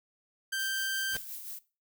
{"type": "tone", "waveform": "sawtooth", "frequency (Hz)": 1568, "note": "G6", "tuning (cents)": 0, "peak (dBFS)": -27, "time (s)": [0.52, 1.17], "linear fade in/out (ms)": 10}
{"type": "noise with tremolo", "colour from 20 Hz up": "violet", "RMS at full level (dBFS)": -40, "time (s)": [0.59, 1.59], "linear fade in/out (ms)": 5, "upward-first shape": "sine", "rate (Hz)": 5.7, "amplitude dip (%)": 45}
{"type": "noise with exponential growth", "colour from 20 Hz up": "pink", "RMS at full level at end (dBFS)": -36, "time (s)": [1.07, 1.17], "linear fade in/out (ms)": 2, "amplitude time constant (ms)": 20}
{"effects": ["noise-tail reverb RT60 0.3 s tail -18 dB re dry"]}